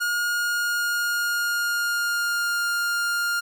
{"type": "tone with pitch glide", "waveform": "45% pulse", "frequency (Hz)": [1431, 1406.4], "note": ["F6", "F6"], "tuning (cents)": [42, 12], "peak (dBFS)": -22, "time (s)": [0, 3.41], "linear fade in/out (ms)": 20, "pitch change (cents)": -30, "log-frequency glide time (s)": [0.27, 2.69], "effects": []}